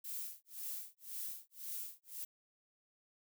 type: noise with tremolo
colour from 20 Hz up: violet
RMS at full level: -42 dBFS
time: 0.04-2.25 s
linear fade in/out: 10 ms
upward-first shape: sine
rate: 1.9 Hz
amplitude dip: 100%
effects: none